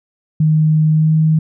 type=tone with pitch glide; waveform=sine; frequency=155.56 to 157.46 Hz; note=D#3 to D#3; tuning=0 to +21 cents; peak=-9 dBFS; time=0.4-1.39 s; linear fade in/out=5 ms; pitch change=+21 cents; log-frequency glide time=0.91-1.13 s; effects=none